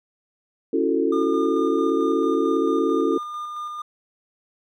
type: chord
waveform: sine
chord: F# minor seventh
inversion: second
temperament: just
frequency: 277.5 / 333 / 370 / 444 Hz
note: C#4 / E4 / F#4 / A4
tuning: +2 / +18 / 0 / +16 cents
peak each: -24 / -23 / -25 / -23 dBFS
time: 0.73-3.18 s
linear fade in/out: 5 ms
type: tone with tremolo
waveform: triangle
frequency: 1209 Hz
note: D6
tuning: 50 cents sharp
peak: -26 dBFS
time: 1.12-3.82 s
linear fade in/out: 5 ms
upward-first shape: square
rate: 4.5 Hz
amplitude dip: 25%
effects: none